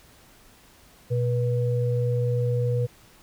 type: tone pair together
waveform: sine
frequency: 121.47 / 485.9 Hz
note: B2 / B4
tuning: -28 / -28 cents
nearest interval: 2 octaves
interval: 2400 cents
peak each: -22 / -27 dBFS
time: 1.1-2.87 s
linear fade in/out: 20 ms
effects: pink hiss -54 dBFS RMS until 3.22 s